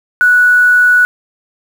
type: tone with quantisation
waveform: sine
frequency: 1474 Hz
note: F#6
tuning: 7 cents flat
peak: -5 dBFS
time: 0.21-1.05 s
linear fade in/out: 0 ms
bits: 5
effects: none